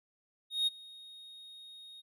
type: tone with ADSR envelope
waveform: triangle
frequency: 3729 Hz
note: A#7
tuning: in tune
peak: -24 dBFS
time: 0.5-2.02 s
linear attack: 170 ms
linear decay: 22 ms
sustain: -23 dB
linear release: 25 ms
effects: none